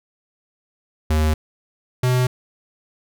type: tone pair in turn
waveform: square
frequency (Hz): 77.5 / 126.15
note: D#2 / B2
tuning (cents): -6 / +37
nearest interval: minor sixth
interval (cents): 843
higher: second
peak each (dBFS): -16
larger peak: neither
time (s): 1.1-1.34 / 2.03-2.27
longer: neither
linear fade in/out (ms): 5
effects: none